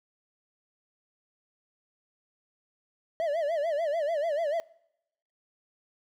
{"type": "tone with vibrato", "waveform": "triangle", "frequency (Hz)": 622.3, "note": "D#5", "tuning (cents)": 0, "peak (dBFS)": -24, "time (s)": [3.2, 4.6], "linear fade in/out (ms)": 0, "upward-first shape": "sine", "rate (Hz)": 6.8, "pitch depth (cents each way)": 160, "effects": ["noise-tail reverb RT60 0.8 s tail -24 dB re dry"]}